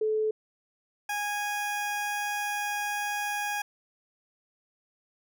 sine / 20% pulse tone pair in turn, 433.2 / 824.9 Hz, A4 / G#5, -27 / -12 cents, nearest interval major seventh, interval 1115 cents, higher second, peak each -24 dBFS, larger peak neither, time 0.01-0.31 / 1.09-3.62 s, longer second, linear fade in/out 5 ms, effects none

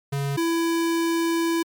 square tone pair in turn, 140 / 333 Hz, C#3 / E4, +18 / +18 cents, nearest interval octave + minor third, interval 1500 cents, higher second, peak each -24 / -21 dBFS, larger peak second, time 0.12-0.37 / 0.37-1.63 s, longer second, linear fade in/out 10 ms, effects MP3 96 kbps

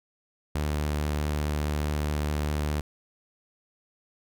sawtooth tone, 74.6 Hz, D2, 28 cents sharp, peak -22 dBFS, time 0.55-2.81 s, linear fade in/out 5 ms, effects none

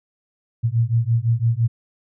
sine beating tone pair, 113.1 / 119 Hz, A2 / A#2, +48 / +36 cents, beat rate 5.9 Hz, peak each -19 dBFS, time 0.63-1.68 s, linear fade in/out 20 ms, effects none

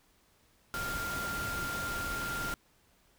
sine tone in noise, 1394 Hz, F6, 4 cents flat, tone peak -35 dBFS, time 0.74-2.54 s, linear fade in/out 0 ms, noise pink, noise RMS -39 dBFS, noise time 0.74-2.54 s, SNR +1 dB, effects pink hiss -67 dBFS RMS until 3.18 s

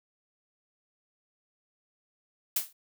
blue noise with exponential decay, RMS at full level -23 dBFS, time 2.56-2.73 s, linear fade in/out 5 ms, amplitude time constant 35 ms, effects none

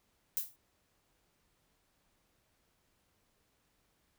violet noise with exponential decay, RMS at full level -30 dBFS, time 0.37-0.56 s, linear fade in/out 0 ms, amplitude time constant 40 ms, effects pink hiss -75 dBFS RMS until 4.18 s

